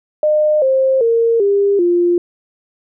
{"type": "tone with pitch steps", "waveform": "sine", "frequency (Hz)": [608, 529.3, 460.8, 401.1, 349.2], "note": ["D#5", "C5", "A#4", "G4", "F4"], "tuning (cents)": [-40, 20, -20, 40, 0], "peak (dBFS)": -10, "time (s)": [0.23, 2.18], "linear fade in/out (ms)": 2, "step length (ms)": 390, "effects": []}